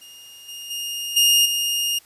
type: tone with level steps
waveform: sawtooth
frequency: 2836 Hz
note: F7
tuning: 26 cents sharp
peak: -38 / -30 / -23 / -10 / -17 dBFS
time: 0.01-1.99 s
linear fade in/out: 10 ms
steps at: 0.48 / 0.7 / 1.16 / 1.45 s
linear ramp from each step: 10 ms
effects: white hiss -53 dBFS RMS until 2.05 s + resampled to 32000 Hz